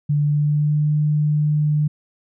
sine tone with pitch glide, 146.83 to 150.18 Hz, D3 to D3, 0 to +39 cents, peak -15 dBFS, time 0.09-1.88 s, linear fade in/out 10 ms, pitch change +39 cents, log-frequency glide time 0.19-0.87 s, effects none

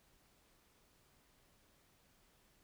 silence, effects pink hiss -71 dBFS RMS until 2.63 s

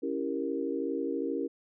sine chord, C# diminished seventh, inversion none, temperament equal, 277.2 / 329.6 / 392 / 466.2 Hz, C#4 / E4 / G4 / Bb4, 0 / 0 / 0 / 0 cents, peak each -34 / -35 / -36 / -35 dBFS, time 0.02-1.48 s, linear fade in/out 20 ms, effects none

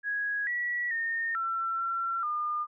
sine tone with pitch steps, 1660 / 1936 / 1832 / 1347 / 1358 / 1210 Hz, G#6 / B6 / A#6 / E6 / F6 / D#6, -1 / -35 / -31 / +37 / -49 / -49 cents, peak -28 dBFS, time 0.03-2.67 s, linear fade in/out 50 ms, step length 440 ms, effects none

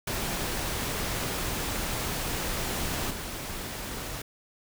pink noise with level steps, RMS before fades -31 / -36 dBFS, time 0.07-4.22 s, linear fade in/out 5 ms, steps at 3.1 s, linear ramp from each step 10 ms, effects none

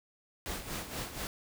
pink noise with tremolo, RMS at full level -37 dBFS, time 0.46-1.27 s, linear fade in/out 0 ms, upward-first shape sine, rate 4.2 Hz, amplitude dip 65%, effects none

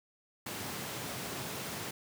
pink high-pass noise, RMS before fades -40 dBFS, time 0.46-1.91 s, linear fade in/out 5 ms, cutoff 100 Hz, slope 24 dB/octave, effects none

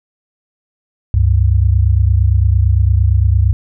sine tone pair together, 69.5 / 98.29 Hz, C#2 / G2, +5 / +5 cents, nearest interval tritone, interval 600 cents, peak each -11 dBFS, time 1.14-3.53 s, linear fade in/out 0 ms, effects none

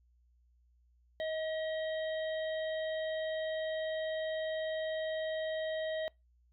harmonic tone with a mistuned harmonic, 632 Hz, D#5, 27 cents sharp, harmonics 1 / 3 / 5 / 6, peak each -34 / -44 / -48 / -50 dBFS, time 1.2-6.08 s, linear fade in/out 0 ms, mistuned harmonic 3, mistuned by +15 cents, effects noise-tail reverb RT60 0.2 s tail -24 dB re dry + added 60 Hz sine -65 dBFS peak until 6.52 s

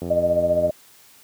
click train, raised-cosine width 2 ms, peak -16 dBFS, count 59, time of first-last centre 0.02-0.694 s, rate 86.1 Hz
sine tone with tremolo, 611 Hz, D#5, 32 cents flat, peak -14 dBFS, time 0.1-0.71 s, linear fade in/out 10 ms, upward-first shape sine, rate 15 Hz, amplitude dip 65%
effects white hiss -51 dBFS RMS until 1.23 s + high-pass 80 Hz 12 dB/octave

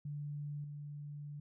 sine tone with level steps, 146.2 Hz, D3, 7 cents flat, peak -39 / -43 dBFS, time 0.05-1.4 s, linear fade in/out 5 ms, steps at 0.64 s, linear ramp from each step 2 ms, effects none

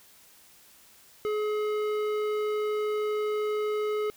sine tone with tanh clipping, 423.7 Hz, G#4, 35 cents sharp, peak -28 dBFS, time 1.25-4.1 s, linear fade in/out 0 ms, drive 14 dB, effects white hiss -56 dBFS RMS until 4.16 s

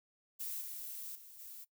violet noise with level steps, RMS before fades -41 / -45 / -55 / -50 dBFS, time 0.39-1.65 s, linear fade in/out 20 ms, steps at 0.61 / 1.15 / 1.39 s, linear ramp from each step 5 ms, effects noise-tail reverb RT60 0.1 s tail -19 dB re dry

